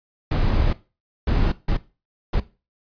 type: noise bursts at uneven times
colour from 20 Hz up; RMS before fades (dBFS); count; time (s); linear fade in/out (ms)
brown; -19; 4; 0.31-0.73 / 1.27-1.52 / 1.68-1.77 / 2.33-2.4; 5
effects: noise-tail reverb RT60 0.3 s tail -17 dB re dry + resampled to 11025 Hz